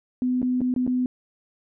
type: tone with dropouts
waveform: sine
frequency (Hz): 251.5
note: B3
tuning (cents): +32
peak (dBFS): -20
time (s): 0.22-1.06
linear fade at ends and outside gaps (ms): 1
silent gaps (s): 0.418-0.428 / 0.607-0.615 / 0.74-0.762 / 0.866-0.876
effects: none